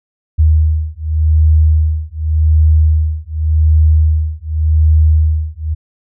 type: beating tone pair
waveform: sine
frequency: 77.6 / 78.47 Hz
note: D#2 / D#2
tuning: -4 / +15 cents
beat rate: 0.87 Hz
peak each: -11 dBFS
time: 0.38-5.75 s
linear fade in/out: 20 ms
effects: none